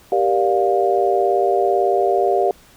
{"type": "chord", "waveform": "sine", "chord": "G minor seventh", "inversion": "none", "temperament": "just", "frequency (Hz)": [392, 470.4, 588, 705.6], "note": ["G4", "Bb4", "D5", "F5"], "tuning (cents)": [0, 16, 2, 18], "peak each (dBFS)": [-18, -22, -22, -18], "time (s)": [0.12, 2.51], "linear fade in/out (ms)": 2, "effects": ["pink hiss -49 dBFS RMS until 2.76 s"]}